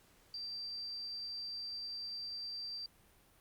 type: tone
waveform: sine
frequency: 4690 Hz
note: D8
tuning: 3 cents flat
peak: -40 dBFS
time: 0.34-2.86 s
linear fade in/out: 2 ms
effects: pink hiss -66 dBFS RMS until 3.4 s + Opus 48 kbps